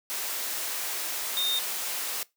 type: tone in noise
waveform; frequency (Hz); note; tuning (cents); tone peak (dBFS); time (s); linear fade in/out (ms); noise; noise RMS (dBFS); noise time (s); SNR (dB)
sine; 3665; A#7; -30; -25; 1.37-1.59; 0; white; -32; 0.1-2.23; +4
effects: noise-tail reverb RT60 0.2 s tail -21 dB re dry + high-pass 400 Hz 12 dB/octave